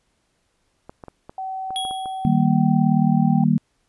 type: clicks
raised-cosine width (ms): 1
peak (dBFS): -23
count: 9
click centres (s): 0.895 / 1.038 / 1.083 / 1.295 / 1.706 / 1.851 / 1.91 / 2.058 / 2.25
type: tone with pitch glide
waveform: sine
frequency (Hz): 761 to 782.4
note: F#5 to G5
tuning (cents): +48 to -4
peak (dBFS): -26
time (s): 1.38-3.44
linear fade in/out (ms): 2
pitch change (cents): +48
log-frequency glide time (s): 2.18-3.31
type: tone with exponential decay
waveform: square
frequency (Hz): 3322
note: G#7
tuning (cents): 0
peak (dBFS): -23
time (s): 1.76-2.45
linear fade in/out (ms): 0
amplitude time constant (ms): 150
type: chord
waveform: sine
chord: Eb major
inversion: none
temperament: just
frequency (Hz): 155.56 / 194.45 / 233.3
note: Eb3 / G3 / Bb3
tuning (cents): 0 / -14 / +2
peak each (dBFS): -19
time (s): 2.25-3.58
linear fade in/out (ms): 0
effects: pink hiss -68 dBFS RMS until 3.88 s + resampled to 24000 Hz